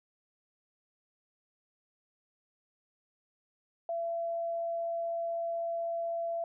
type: tone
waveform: sine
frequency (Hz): 674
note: E5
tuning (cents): +38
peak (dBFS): -31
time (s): 3.89-6.44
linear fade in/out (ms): 2
effects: none